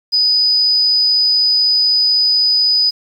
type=tone; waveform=sine; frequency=4978 Hz; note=D#8; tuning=in tune; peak=-10 dBFS; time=0.12-2.91 s; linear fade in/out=20 ms; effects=7-bit